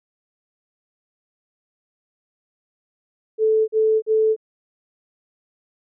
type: tone bursts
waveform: sine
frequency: 437.6 Hz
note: A4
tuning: 9 cents flat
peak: -14 dBFS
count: 3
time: 3.38-4.364 s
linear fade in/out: 50 ms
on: 300 ms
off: 42 ms
effects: none